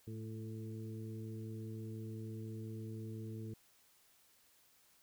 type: harmonic tone with a mistuned harmonic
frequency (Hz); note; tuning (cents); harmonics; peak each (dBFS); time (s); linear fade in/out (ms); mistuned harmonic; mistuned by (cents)
110; A2; 0; 1 / 2 / 3 / 4; -44 / -49 / -51 / -54; 0.07-3.54; 5; 3; +22
effects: white hiss -69 dBFS RMS until 5.02 s